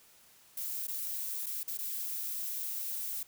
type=noise with dropouts; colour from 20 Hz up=violet; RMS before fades=-37 dBFS; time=0.57-3.23 s; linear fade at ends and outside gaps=5 ms; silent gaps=0.871-0.88 / 1.461-1.465 / 1.632-1.677 / 1.775-1.786 s; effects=white hiss -61 dBFS RMS until 3.27 s